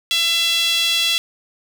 sawtooth tone with high-pass filter, 672 Hz, E5, 33 cents sharp, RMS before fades -18 dBFS, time 0.11-1.18 s, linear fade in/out 0 ms, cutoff 3200 Hz, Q 4.7, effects none

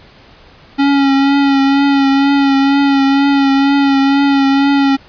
square tone with vibrato, 276.7 Hz, C#4, 3 cents flat, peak -9 dBFS, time 0.78-4.97 s, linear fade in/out 20 ms, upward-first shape triangle, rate 2.1 Hz, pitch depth 32 cents each way, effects pink hiss -42 dBFS RMS until 5.08 s + resampled to 11025 Hz

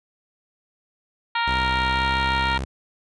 harmonic tone, 466.2 Hz, A#4, in tune, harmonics 2 / 3 / 4 / 5 / 6 / 7 / 8 / 9, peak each -23 / -27 / -29 / -31 / -33 / -34 / -35 / -36 dBFS, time 1.35-2.58 s, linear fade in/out 5 ms
sawtooth tone with pitch glide, 64.5 to 66.35 Hz, C2 to C2, -24 to +25 cents, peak -22 dBFS, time 1.47-2.65 s, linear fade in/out 10 ms, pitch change +49 cents, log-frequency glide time 1.85-2.06 s
effects resampled to 22050 Hz

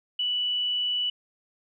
sine tone, 2960 Hz, F#7, in tune, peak -24 dBFS, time 0.19-1.1 s, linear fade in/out 5 ms, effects none

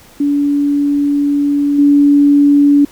sine tone with level steps, 286.7 Hz, D4, 42 cents flat, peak -10 / -5 dBFS, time 0.2-2.85 s, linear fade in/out 5 ms, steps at 1.78 s, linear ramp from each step 10 ms, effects pink hiss -42 dBFS RMS until 2.91 s

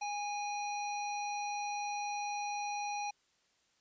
harmonic tone, 823 Hz, G#5, 16 cents flat, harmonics 1 / 3 / 5 / 7, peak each -36 / -43 / -49 / -47 dBFS, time 0.01-3.11 s, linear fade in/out 10 ms, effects white hiss -73 dBFS RMS until 3.8 s + resampled to 16000 Hz

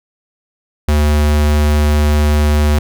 square tone, 74.6 Hz, D2, 28 cents sharp, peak -10 dBFS, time 0.88-2.79 s, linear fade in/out 5 ms, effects none

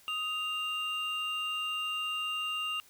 triangle tone pair together, 1251.1 / 2794 Hz, D#6 / F7, +9 / 0 cents, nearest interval octave + major second, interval 1391 cents, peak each -36 / -31 dBFS, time 0.08-2.8 s, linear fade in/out 0 ms, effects white hiss -60 dBFS RMS until 2.89 s

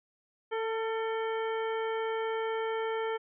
harmonic tone with a mistuned harmonic, 445.9 Hz, A4, 23 cents sharp, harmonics 1 / 2 / 3 / 4 / 5 / 7, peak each -31 / -37 / -41 / -43 / -45 / -48 dBFS, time 0.51-3.18 s, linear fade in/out 20 ms, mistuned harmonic 3, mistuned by +26 cents, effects none

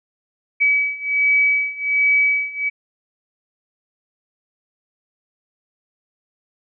sine beating tone pair, 2281 / 2282.3 Hz, C#7 / C#7, +49 / +50 cents, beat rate 1.3 Hz, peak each -19 / -17 dBFS, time 0.6-2.7 s, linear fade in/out 20 ms, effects none

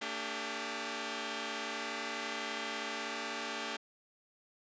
5% pulse tone cluster, 225.2 / 289.6 / 398.1 Hz, A3 / D4 / G4, +40 / -24 / +27 cents, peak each -30 dBFS, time 0.01-3.77 s, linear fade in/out 10 ms, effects resampled to 16000 Hz

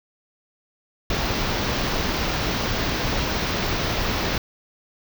pink band-stop noise, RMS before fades -24 dBFS, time 1.1-4.38 s, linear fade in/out 2 ms, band 6000 to 16000 Hz, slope 48 dB/octave, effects none

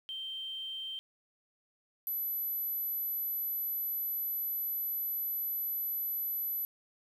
sine tone pair in turn, 3136 / 11964 Hz, G7 / F#9, 0 / +18 cents, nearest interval octave + major seventh, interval 2318 cents, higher second, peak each -37 / -32 dBFS, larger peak second, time 0.09-0.99 / 2.07-6.65 s, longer second, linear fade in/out 0 ms, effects 10-bit

